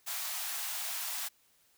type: high-pass noise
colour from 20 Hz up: white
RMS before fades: -37 dBFS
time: 0.06-1.29 s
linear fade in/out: 20 ms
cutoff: 630 Hz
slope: 96 dB/octave
effects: white hiss -68 dBFS RMS until 1.77 s